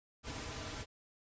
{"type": "noise with comb filter", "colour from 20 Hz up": "pink", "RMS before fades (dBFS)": -43, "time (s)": [0.23, 0.86], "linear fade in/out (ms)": 50, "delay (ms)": 5.5, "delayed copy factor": -0.6, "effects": ["resampled to 16000 Hz"]}